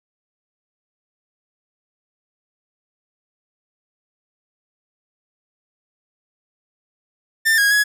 45% pulse tone with pitch steps, 1791 / 1643 / 1679 Hz, A6 / G#6 / G#6, +30 / -19 / +18 cents, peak -13 dBFS, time 7.45-7.84 s, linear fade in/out 20 ms, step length 130 ms, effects none

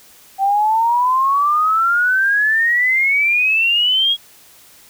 sine exponential sweep, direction up, 770 to 3327 Hz, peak -12 dBFS, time 0.38-4.17 s, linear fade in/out 50 ms, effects white hiss -46 dBFS RMS until 4.89 s

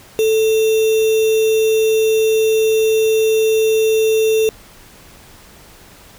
sine tone with sample-and-hold, 440 Hz, A4, in tune, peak -11 dBFS, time 0.19-4.49 s, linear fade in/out 0 ms, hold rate 3150 Hz, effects pink hiss -43 dBFS RMS until 6.18 s

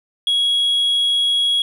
sine tone, 3322 Hz, G#7, in tune, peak -12 dBFS, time 0.27-1.62 s, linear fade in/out 2 ms, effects tanh soft clip ceiling -13 dBFS + 8-bit

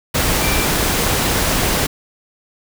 sine tone in noise, 2351 Hz, D7, 1 cent sharp, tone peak -25 dBFS, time 0.41-0.66 s, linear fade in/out 10 ms, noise pink, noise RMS -17 dBFS, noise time 0.14-1.87 s, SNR -11 dB, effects none

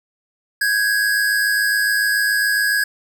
square tone pair together, 1554.9 / 1662 Hz, G6 / G#6, -15 / +1 cents, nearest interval minor second, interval 116 cents, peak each -24 / -17 dBFS, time 0.61-2.84 s, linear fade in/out 5 ms, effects none

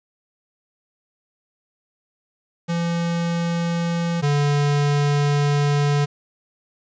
square tone pair in turn, 170 / 144.71 Hz, F3 / D3, -46 / -25 cents, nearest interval minor third, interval 279 cents, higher first, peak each -21 / -17 dBFS, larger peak second, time 2.68-4.22 / 4.22-6.06 s, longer second, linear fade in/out 20 ms, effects resampled to 16000 Hz + 8-bit

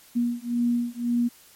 sine beating tone pair, 238.2 / 240.1 Hz, A#3 / B3, +38 / -49 cents, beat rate 1.9 Hz, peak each -25 dBFS, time 0.15-1.29 s, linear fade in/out 20 ms, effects white hiss -53 dBFS RMS until 1.55 s + MP3 64 kbps

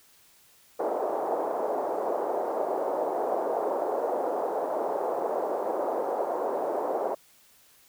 pink band-pass noise, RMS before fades -29 dBFS, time 0.79-7.15 s, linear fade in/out 10 ms, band 430 to 810 Hz, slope 24 dB/octave, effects white hiss -59 dBFS RMS until 7.88 s

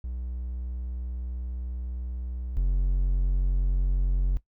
triangle tone pair in turn, 61.5 / 45.53 Hz, B1 / F#1, -7 / -27 cents, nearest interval perfect fourth, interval 520 cents, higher first, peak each -29 / -19 dBFS, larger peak second, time 0.04-2.57 / 2.57-4.37 s, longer first, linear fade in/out 0 ms, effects noise-tail reverb RT60 0.1 s tail -17 dB re dry

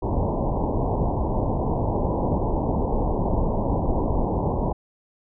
pink low-pass noise, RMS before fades -23 dBFS, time 0.02-4.73 s, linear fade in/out 10 ms, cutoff 1000 Hz, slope 96 dB/octave, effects none

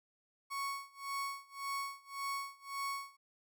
35% pulse tone with tremolo, 1108.7 Hz, C#6, in tune, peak -34 dBFS, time 0.5-3.17 s, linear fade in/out 20 ms, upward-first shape sine, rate 1.8 Hz, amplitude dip 95%, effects none

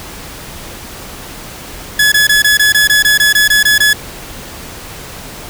sawtooth tone bursts, 1700 Hz, G#6, 40 cents sharp, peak -3 dBFS, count 13, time 1.99-3.932 s, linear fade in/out 5 ms, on 130 ms, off 21 ms, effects pink hiss -29 dBFS RMS until 5.49 s

